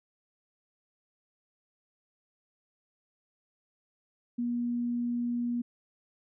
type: tone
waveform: sine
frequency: 240 Hz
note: B3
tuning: 49 cents flat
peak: -28 dBFS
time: 4.38-5.62 s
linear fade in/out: 10 ms
effects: none